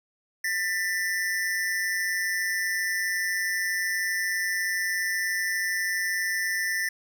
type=tone pair together; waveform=square; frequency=1787.9 / 1975.5 Hz; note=A6 / B6; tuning=+27 / 0 cents; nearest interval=major second; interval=173 cents; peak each=-28 / -30 dBFS; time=0.44-6.89 s; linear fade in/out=5 ms; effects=none